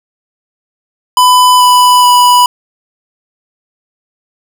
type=tone with pitch steps; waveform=square; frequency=1000 / 992.5 / 985.1 Hz; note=B5 / B5 / B5; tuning=+21 / +8 / -5 cents; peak=-4 dBFS; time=1.17-2.46 s; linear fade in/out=2 ms; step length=430 ms; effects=none